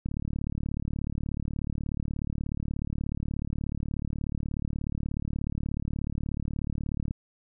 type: click train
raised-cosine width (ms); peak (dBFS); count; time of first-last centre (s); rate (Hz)
5; -19; 259; 0.06-7.109; 36.6
effects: none